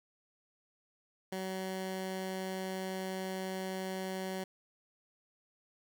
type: tone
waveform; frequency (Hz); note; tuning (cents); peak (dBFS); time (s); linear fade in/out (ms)
15% pulse; 188.6; F#3; +33; -30; 1.32-4.44; 5
effects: none